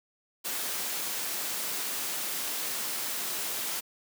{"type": "noise", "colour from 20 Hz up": "white", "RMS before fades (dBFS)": -33, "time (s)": [0.44, 3.81], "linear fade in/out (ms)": 20, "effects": ["high-pass 200 Hz 12 dB/octave"]}